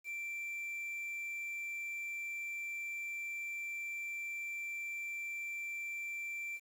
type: tone with quantisation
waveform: triangle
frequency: 2349 Hz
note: D7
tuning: in tune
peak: -37 dBFS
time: 0.04-6.6 s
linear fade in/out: 50 ms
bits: 10
effects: none